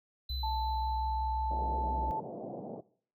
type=tone with exponential decay; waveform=triangle; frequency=4021 Hz; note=B7; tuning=30 cents sharp; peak=-37 dBFS; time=0.29-2.09 s; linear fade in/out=5 ms; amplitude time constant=390 ms
type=tone with vibrato; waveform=sine; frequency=64.7 Hz; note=C2; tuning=19 cents flat; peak=-34 dBFS; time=0.3-2.11 s; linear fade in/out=0 ms; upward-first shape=triangle; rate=5.6 Hz; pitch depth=46 cents each way
type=tone; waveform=sine; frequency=878 Hz; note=A5; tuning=4 cents flat; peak=-32 dBFS; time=0.43-2.2 s; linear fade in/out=5 ms
type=band-pass noise; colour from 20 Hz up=white; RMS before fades=-42 dBFS; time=1.5-2.81 s; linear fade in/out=10 ms; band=120 to 730 Hz; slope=48 dB/octave
effects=noise-tail reverb RT60 0.5 s tail -19 dB re dry